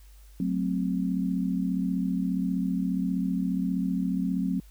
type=chord; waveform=sine; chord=F# diminished; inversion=none; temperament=equal; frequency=185 / 220 / 261.6 Hz; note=F#3 / A3 / C4; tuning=0 / 0 / 0 cents; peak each=-27 / -33 / -29 dBFS; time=0.4-4.6 s; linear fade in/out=2 ms; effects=added 50 Hz sine -48 dBFS peak until 4.7 s + white hiss -61 dBFS RMS until 4.7 s